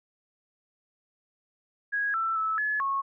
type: tone with pitch steps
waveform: sine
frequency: 1653 / 1333 / 1306 / 1708 / 1096 Hz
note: G#6 / E6 / E6 / G#6 / C#6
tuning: -9 / +19 / -17 / +48 / -20 cents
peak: -25 dBFS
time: 1.92-3.02 s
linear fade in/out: 20 ms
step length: 220 ms
effects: none